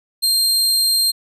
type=tone; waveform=sawtooth; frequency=4186 Hz; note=C8; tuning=in tune; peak=-11 dBFS; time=0.22-1.12 s; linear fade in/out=20 ms; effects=resampled to 32000 Hz